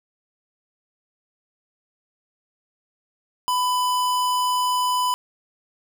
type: tone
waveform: square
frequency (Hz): 998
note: B5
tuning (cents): +18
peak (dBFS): -20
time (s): 3.48-5.14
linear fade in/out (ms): 0
effects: none